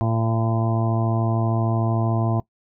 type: harmonic tone with a mistuned harmonic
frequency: 113.2 Hz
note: A2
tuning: 50 cents sharp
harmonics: 1 / 2 / 3 / 4 / 5 / 6 / 7 / 8 / 9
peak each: -20 / -27 / -29 / -38 / -38 / -29 / -35 / -36 / -34 dBFS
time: 0.01-2.4 s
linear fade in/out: 0 ms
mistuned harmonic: 5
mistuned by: +45 cents
effects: noise-tail reverb RT60 0.1 s tail -21 dB re dry